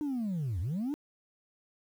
sine linear two-way sweep, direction down then up, 306.9 to 77.78 to 306.9 Hz, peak -28 dBFS, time 0.01-0.94 s, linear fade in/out 0 ms, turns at 0.6 s, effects tanh soft clip ceiling -29 dBFS + 10-bit

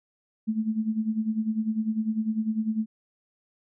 sine tone with tremolo, 219 Hz, A3, 8 cents flat, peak -21 dBFS, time 0.47-2.86 s, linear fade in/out 20 ms, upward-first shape sine, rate 10 Hz, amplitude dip 75%, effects none

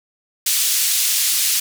white band-pass noise, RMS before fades -18 dBFS, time 0.46-1.6 s, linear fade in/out 5 ms, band 3000 to 13000 Hz, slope 12 dB/octave, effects none

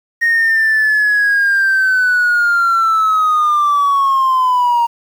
triangle linear sweep, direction down, 1864.7 to 932.3 Hz, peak -7 dBFS, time 0.21-4.87 s, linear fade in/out 20 ms, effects tanh soft clip ceiling -6 dBFS + 7-bit

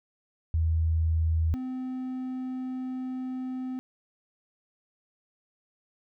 sine / triangle tone pair in turn, 80.9 / 256.8 Hz, E2 / C4, -32 / -32 cents, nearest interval octave + minor sixth, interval 2000 cents, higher second, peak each -22 / -29 dBFS, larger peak first, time 0.54-1.54 / 1.54-3.79 s, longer second, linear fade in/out 0 ms, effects none

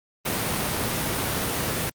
pink noise, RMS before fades -25 dBFS, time 0.25-1.9 s, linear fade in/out 10 ms, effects high-pass 80 Hz 12 dB/octave + Opus 32 kbps

